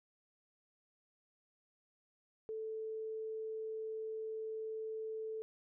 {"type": "tone", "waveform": "sine", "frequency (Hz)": 439.7, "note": "A4", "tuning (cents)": -1, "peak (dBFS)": -39, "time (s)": [2.49, 5.42], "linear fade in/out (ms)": 0, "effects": []}